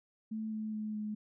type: tone with pitch steps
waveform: sine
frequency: 218.8 / 216.5 / 214.3 / 212.1 Hz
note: A3 / A3 / A3 / G#3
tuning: -9 / -28 / -45 / +37 cents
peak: -35 dBFS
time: 0.31-1.15 s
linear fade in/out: 10 ms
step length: 210 ms
effects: none